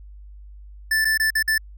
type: tone with dropouts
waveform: square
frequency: 1760 Hz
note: A6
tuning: in tune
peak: -18 dBFS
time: 0.91-1.58 s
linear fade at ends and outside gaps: 5 ms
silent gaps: 1.047-1.052 / 1.176-1.198 / 1.305-1.352 / 1.427-1.477 s
effects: added 50 Hz sine -39 dBFS peak until 1.77 s